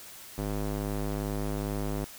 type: tone with band-pass filter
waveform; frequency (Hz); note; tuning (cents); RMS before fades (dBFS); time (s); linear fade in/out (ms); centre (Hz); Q
square; 51.2; G#1; -24; -32; 0.38-2.05; 0; 360; 0.55
effects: white hiss -47 dBFS RMS until 2.18 s